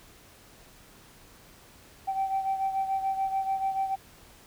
sine beating tone pair, 773 / 779.9 Hz, G5 / G5, -24 / -9 cents, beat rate 6.9 Hz, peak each -26 / -32 dBFS, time 2.07-3.96 s, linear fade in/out 20 ms, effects tanh soft clip ceiling -21 dBFS + pink hiss -54 dBFS RMS until 4.46 s

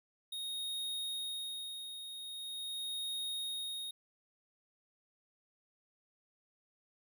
square tone with tremolo, 3729 Hz, A#7, in tune, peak -37 dBFS, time 0.32-3.91 s, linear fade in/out 5 ms, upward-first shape sine, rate 0.43 Hz, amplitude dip 55%, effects none

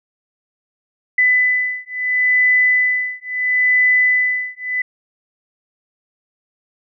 sine beating tone pair, 2000 / 2000.74 Hz, B6 / B6, +21 / +22 cents, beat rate 0.74 Hz, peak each -16 dBFS, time 1.18-4.82 s, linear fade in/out 5 ms, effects none

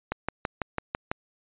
click train, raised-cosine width 0.5 ms, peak -12 dBFS, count 7, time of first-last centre 0.12-1.115 s, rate 6.03 Hz, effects resampled to 8000 Hz

